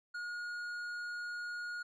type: tone with tanh clipping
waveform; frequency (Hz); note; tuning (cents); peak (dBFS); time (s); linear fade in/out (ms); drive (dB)
triangle; 1438; F#6; -50; -40; 0.14-1.83; 10; 12
effects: none